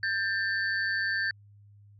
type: tone cluster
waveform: sine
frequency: 1587 / 1780 / 4532 Hz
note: G6 / A6 / C#8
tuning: +21 / +20 / +37 cents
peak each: -30 / -29 / -37 dBFS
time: 0.03-1.31 s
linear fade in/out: 2 ms
effects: added 102 Hz sine -52 dBFS peak until 1.99 s